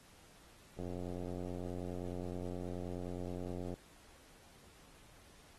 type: click train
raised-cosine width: 2 ms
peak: -30 dBFS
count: 265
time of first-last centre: 0.79-3.74 s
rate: 89.5 Hz
effects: pink hiss -62 dBFS RMS until 5.58 s + AAC 32 kbps